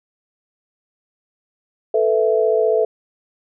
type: chord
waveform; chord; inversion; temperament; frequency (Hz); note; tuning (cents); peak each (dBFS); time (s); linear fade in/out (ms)
sine; A suspended second; none; just; 440 / 495 / 660; A4 / B4 / E5; 0 / +4 / +2; -16 / -20 / -19; 1.94-2.85; 5
effects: none